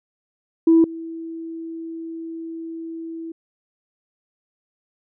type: tone with level steps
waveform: sine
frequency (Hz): 328.2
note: E4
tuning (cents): -8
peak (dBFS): -9 / -29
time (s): 0.67-3.32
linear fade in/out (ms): 5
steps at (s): 0.84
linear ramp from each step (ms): 2
effects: tanh soft clip ceiling -6 dBFS